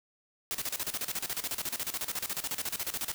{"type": "noise with tremolo", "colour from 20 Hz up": "white", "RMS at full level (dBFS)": -33, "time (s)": [0.51, 3.14], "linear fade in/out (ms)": 0, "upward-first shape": "square", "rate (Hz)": 14, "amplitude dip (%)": 80, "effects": []}